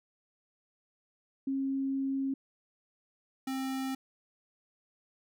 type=tone pair in turn; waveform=sine / square; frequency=270.5 / 264.9 Hz; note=C#4 / C4; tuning=-42 / +22 cents; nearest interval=unison; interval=36 cents; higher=first; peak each=-29 / -33 dBFS; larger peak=first; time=1.47-2.34 / 3.47-3.95 s; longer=first; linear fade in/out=5 ms; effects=none

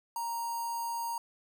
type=tone with notch filter; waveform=square; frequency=932.3 Hz; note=A#5; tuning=in tune; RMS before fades=-35 dBFS; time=0.16-1.18 s; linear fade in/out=2 ms; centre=2500 Hz; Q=0.52; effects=none

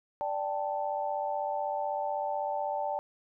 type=chord; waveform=sine; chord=D suspended fourth; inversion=none; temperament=equal; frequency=587.3 / 784 / 880 Hz; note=D5 / G5 / A5; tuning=0 / 0 / 0 cents; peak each=-34 dBFS; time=0.21-2.99 s; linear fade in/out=0 ms; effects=none

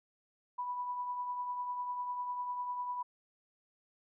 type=tone with tremolo; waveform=sine; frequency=986 Hz; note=B5; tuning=3 cents flat; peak=-33 dBFS; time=0.58-3.03 s; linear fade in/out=10 ms; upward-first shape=triangle; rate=10 Hz; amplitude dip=45%; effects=none

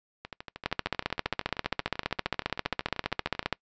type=two click trains; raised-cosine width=0.3 ms; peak=-10 / -22 dBFS; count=44 / 42; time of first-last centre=0.66-3.527 / 0.25-3.428 s; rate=15 / 12.9 Hz; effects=noise-tail reverb RT60 0.1 s tail -25 dB re dry + resampled to 16000 Hz

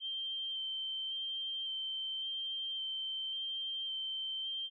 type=tone with vibrato; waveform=sine; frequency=3134 Hz; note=G7; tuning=1 cent flat; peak=-36 dBFS; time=0-4.7 s; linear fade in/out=50 ms; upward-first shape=square; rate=0.9 Hz; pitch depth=11 cents each way; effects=none

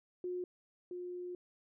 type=tone pair in turn; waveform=sine; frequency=360 / 357.3 Hz; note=F#4 / F4; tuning=-47 / +40 cents; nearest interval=unison; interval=13 cents; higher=first; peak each=-36 / -40 dBFS; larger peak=first; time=0.24-0.44 / 0.91-1.35 s; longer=second; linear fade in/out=2 ms; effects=none

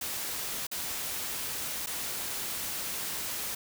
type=noise with dropouts; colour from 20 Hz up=white; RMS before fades=-35 dBFS; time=0.01-3.55 s; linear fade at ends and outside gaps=5 ms; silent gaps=0.669-0.714 / 1.862-1.869 s; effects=none

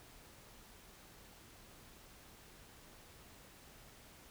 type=silence; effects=pink hiss -59 dBFS RMS until 4.3 s

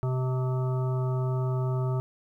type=harmonic tone; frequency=128.7 Hz; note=C3; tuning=28 cents flat; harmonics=1 / 3 / 5 / 7 / 9 / 10; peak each=-25 / -35 / -39 / -42 / -44 / -45 dBFS; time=0.03-2 s; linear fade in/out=0 ms; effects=11-bit

